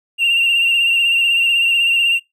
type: tone with vibrato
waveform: triangle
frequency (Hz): 2761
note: F7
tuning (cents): -20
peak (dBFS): -9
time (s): 0.18-2.2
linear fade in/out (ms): 50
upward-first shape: sine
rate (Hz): 16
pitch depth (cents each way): 37
effects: noise-tail reverb RT60 0.2 s tail -25 dB re dry + tanh soft clip ceiling -8 dBFS